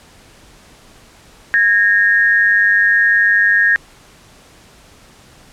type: tone pair together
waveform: sine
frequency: 1643.7 / 1845 Hz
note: G#6 / A#6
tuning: -18 / -18 cents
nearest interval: major second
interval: 200 cents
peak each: -12 dBFS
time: 1.54-3.76 s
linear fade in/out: 0 ms
effects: pink hiss -45 dBFS RMS until 5.52 s + low-pass 10000 Hz 12 dB/octave